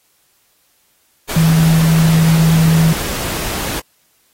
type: tone in noise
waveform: sine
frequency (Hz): 161.9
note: E3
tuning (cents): -31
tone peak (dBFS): -8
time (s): 1.36-2.93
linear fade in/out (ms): 5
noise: pink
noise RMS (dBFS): -22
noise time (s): 1.29-3.8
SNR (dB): +11
effects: white hiss -58 dBFS RMS until 4.33 s + AAC 48 kbps